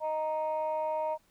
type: tone pair together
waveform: sine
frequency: 622.2 / 932.3 Hz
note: D#5 / A#5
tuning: 0 / 0 cents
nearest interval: perfect fifth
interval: 700 cents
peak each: -30 / -31 dBFS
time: 0-1.18 s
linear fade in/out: 50 ms
effects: tanh soft clip ceiling -24 dBFS + pink hiss -68 dBFS RMS until 1.3 s